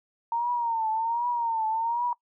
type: tone with vibrato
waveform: sine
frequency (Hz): 921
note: A#5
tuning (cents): -21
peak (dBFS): -24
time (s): 0.32-2.13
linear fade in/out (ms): 2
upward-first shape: triangle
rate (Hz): 1.3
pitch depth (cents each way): 100
effects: noise-tail reverb RT60 0.1 s tail -22 dB re dry